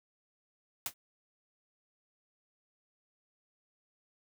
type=noise with exponential decay; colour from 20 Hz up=white; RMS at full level=-30 dBFS; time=0.86-0.94 s; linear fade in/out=2 ms; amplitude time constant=16 ms; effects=none